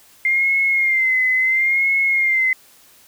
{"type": "tone with vibrato", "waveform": "sine", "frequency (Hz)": 2102, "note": "C7", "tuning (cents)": 7, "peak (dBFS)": -14, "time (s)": [0.25, 2.53], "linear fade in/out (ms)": 2, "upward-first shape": "sine", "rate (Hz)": 0.73, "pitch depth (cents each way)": 61, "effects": ["white hiss -50 dBFS RMS until 3.07 s"]}